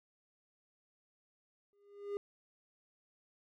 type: tone with exponential growth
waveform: triangle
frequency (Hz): 405.7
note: G#4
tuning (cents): -41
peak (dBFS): -31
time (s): 1.73-2.17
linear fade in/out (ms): 0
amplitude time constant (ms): 95
effects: none